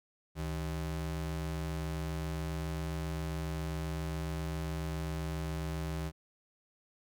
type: ring-modulated tone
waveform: square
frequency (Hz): 115.6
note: A#2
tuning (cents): -14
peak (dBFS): -32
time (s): 0.35-6.12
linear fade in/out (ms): 50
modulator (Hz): 43.7
effects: none